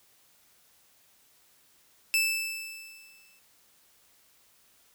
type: tone with exponential decay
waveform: sawtooth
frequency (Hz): 2637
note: E7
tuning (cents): 0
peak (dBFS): -18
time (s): 2.14-3.39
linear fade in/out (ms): 0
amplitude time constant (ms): 270
effects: white hiss -63 dBFS RMS until 4.94 s